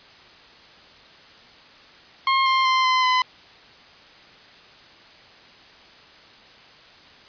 sawtooth tone with pitch steps, 1070 / 1055.9 / 1041.9 / 1028.2 / 1014.6 Hz, C6 / C6 / C6 / C6 / B5, +38 / +15 / -8 / -31 / +46 cents, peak -13 dBFS, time 2.27-3.22 s, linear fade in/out 2 ms, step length 190 ms, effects white hiss -48 dBFS RMS until 7.28 s + resampled to 11025 Hz

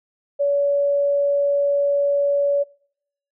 sine tone, 568 Hz, C#5, 42 cents sharp, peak -16 dBFS, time 0.39-2.64 s, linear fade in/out 20 ms, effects noise-tail reverb RT60 0.7 s tail -25 dB re dry

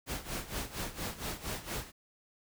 pink noise with tremolo, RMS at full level -36 dBFS, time 0.06-1.92 s, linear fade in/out 50 ms, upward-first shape sine, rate 4.3 Hz, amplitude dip 80%, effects none

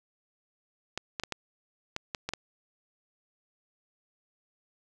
clicks, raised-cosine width 0.2 ms, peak -15 dBFS, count 8, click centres 0.976 / 1.198 / 1.236 / 1.323 / 1.964 / 2.148 / 2.29 / 2.336 s, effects none

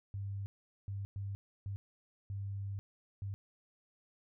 sine tone bursts at uneven times, 99.2 Hz, G2, 21 cents sharp, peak -37 dBFS, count 6, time 0.14-0.46 / 0.88-1.05 / 1.16-1.35 / 1.66-1.76 / 2.3-2.79 / 3.22-3.34 s, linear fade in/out 0 ms, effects none

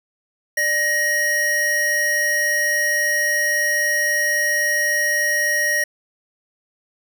square tone pair together, 593 / 1882.7 Hz, D5 / A#6, +17 / +17 cents, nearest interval octave + minor sixth, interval 2000 cents, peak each -28 / -18 dBFS, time 0.57-5.84 s, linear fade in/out 5 ms, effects none

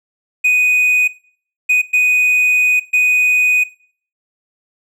triangle tone bursts at uneven times, 2489 Hz, D#7, in tune, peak -8 dBFS, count 4, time 0.44-1.08 / 1.69-1.82 / 1.93-2.8 / 2.93-3.64 s, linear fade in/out 10 ms, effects noise-tail reverb RT60 0.5 s tail -19 dB re dry

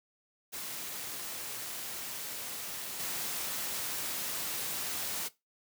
white noise with level steps, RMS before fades -40 / -36 dBFS, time 0.52-5.29 s, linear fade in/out 20 ms, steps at 2.99 s, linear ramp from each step 10 ms, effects noise-tail reverb RT60 0.2 s tail -18 dB re dry + high-pass 100 Hz 12 dB/octave

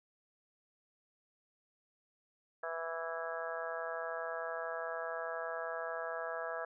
harmonic tone, 164.81 Hz, E3, in tune, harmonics 3 / 4 / 5 / 6 / 7 / 8 / 9 / 10, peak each -44 / -41 / -51 / -48 / -49 / -45 / -54 / -44 dBFS, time 2.63-6.65 s, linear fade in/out 5 ms, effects none

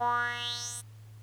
10% pulse tone with band-pass filter sweep, 240 Hz, B3, 49 cents flat, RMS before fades -32 dBFS, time 0-0.82 s, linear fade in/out 20 ms, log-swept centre 760 to 10000 Hz, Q 5.6, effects added 108 Hz sine -47 dBFS peak until 1.22 s + pink hiss -63 dBFS RMS until 1.22 s

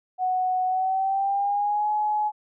sine tone with pitch glide, 740 to 845.1 Hz, F#5 to G#5, 0 to +30 cents, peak -21 dBFS, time 0.18-2.32 s, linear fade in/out 50 ms, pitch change +230 cents, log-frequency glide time 0.66-1.9 s, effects none

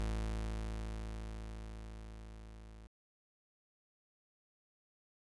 40% pulse tone with level ramp, 54.3 Hz, A1, 22 cents flat, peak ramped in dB -33 to -51 dBFS, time 0-2.87 s, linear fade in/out 0 ms, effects resampled to 24000 Hz

